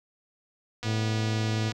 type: harmonic tone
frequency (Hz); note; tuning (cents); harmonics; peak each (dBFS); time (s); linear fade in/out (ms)
109.6; A2; -6; 1 / 2 / 3 / 4 / 5 / 6 / 7; -26 / -34 / -36 / -40 / -45 / -44 / -46; 0.83-1.73; 50
type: click train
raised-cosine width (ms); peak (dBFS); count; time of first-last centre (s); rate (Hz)
0.2; -19; 217; 0.83-1.719; 243
effects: none